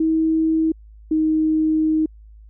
sine tone pair in turn, 320.1 / 313.5 Hz, D#4 / D#4, +49 / +13 cents, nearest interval unison, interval 36 cents, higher first, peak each -15 dBFS, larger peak neither, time 0-0.72 / 1.11-2.06 s, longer second, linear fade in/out 5 ms, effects added 53 Hz sine -41 dBFS peak until 2.49 s

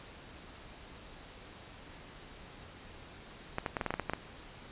clicks, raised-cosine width 0.5 ms, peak -17 dBFS, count 10, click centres 3.584 / 3.662 / 3.768 / 3.812 / 3.863 / 3.906 / 3.94 / 3.997 / 4.097 / 4.135 s, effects pink hiss -51 dBFS RMS until 4.71 s + resampled to 8000 Hz

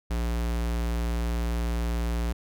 square tone, 58.27 Hz, A#1, in tune, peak -26 dBFS, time 0.1-2.33 s, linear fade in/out 10 ms, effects none

